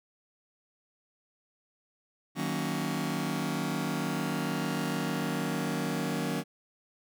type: chord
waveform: sawtooth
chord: D# minor seventh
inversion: none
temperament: just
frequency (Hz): 155.56 / 186.68 / 233.3 / 280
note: D#3 / F#3 / A#3 / C#4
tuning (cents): 0 / +16 / +2 / +18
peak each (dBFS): -31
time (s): 2.35-6.44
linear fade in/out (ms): 50
effects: none